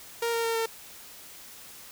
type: tone with pitch steps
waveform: sawtooth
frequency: 466.2 / 461.6 / 457.1 / 452.7 Hz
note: A#4 / A#4 / A#4 / A4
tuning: 0 / -17 / -34 / +49 cents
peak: -22 dBFS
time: 0.22-0.66 s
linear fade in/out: 5 ms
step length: 110 ms
effects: white hiss -47 dBFS RMS until 1.91 s